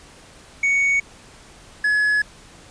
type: tone pair in turn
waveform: triangle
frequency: 2229 / 1696.1 Hz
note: C#7 / G#6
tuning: +9 / +36 cents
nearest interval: perfect fourth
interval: 473 cents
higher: first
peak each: -14 dBFS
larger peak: neither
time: 0.63-1 / 1.84-2.22 s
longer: second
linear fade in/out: 5 ms
effects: pink hiss -46 dBFS RMS until 2.7 s + resampled to 22050 Hz